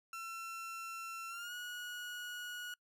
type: tone with pitch glide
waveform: 30% pulse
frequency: 1350 to 1455.3 Hz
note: E6 to F#6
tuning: +41 to -29 cents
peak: -40 dBFS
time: 0.13-2.74 s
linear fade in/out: 2 ms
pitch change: +130 cents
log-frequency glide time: 1.29-1.53 s
effects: noise-tail reverb RT60 0.1 s tail -25 dB re dry